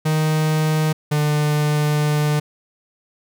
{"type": "tone pair in turn", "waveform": "45% pulse", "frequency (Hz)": [155.56, 149.49], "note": ["D#3", "D3"], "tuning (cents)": [0, 31], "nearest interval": "minor second", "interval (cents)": 69, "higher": "first", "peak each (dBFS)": -16, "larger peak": "neither", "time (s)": [[0.05, 0.93], [1.11, 2.4]], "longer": "second", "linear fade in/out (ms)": 10, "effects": []}